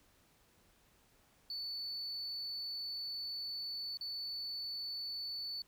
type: tone with dropouts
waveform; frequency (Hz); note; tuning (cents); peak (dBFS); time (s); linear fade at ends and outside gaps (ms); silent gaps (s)
sine; 4477; C#8; +16; -37; 1.5-5.62; 2; 3.972-4.01
effects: tanh soft clip ceiling -37 dBFS + pink hiss -69 dBFS RMS until 5.67 s